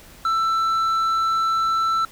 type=tone with tanh clipping; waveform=sine; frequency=1330 Hz; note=E6; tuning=15 cents sharp; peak=-19 dBFS; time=0.25-2.05 s; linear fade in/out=2 ms; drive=6 dB; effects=pink hiss -46 dBFS RMS until 2.11 s